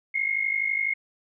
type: tone pair together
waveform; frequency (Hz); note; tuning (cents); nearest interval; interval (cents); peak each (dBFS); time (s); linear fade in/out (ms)
sine; 2125 / 2177; C7 / C#7; +26 / -32; unison; 42; -26; 0.14-0.94; 10
effects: none